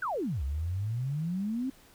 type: exponential two-way sweep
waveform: sine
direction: down then up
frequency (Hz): 1600 to 65.41 to 272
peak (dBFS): -29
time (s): 0.02-1.7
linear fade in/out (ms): 5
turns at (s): 0.43
effects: pink hiss -58 dBFS RMS until 1.94 s